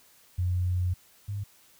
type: tone pair in turn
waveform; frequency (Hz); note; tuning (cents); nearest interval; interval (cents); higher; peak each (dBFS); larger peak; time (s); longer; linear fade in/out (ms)
sine; 89.9 / 101.12; F#2 / G#2; -49 / -46; major second; 203; second; -24 / -30; first; 0.38-0.94 / 1.28-1.44; first; 10
effects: white hiss -59 dBFS RMS until 1.79 s